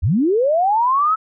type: linear sweep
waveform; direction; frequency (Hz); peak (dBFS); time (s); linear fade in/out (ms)
sine; up; 62.6 to 1318.5; -13; 0.02-1.16; 20
effects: none